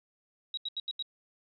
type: tone bursts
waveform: sine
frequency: 3841 Hz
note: B7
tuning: 49 cents flat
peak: -32 dBFS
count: 5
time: 0.54-1.025 s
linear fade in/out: 2 ms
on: 33 ms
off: 80 ms
effects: none